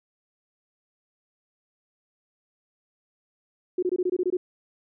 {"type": "tone bursts", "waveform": "sine", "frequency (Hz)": 362.9, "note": "F#4", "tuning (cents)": -34, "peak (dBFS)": -21, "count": 9, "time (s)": [3.78, 4.37], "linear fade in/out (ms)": 5, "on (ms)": 46, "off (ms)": 22, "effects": []}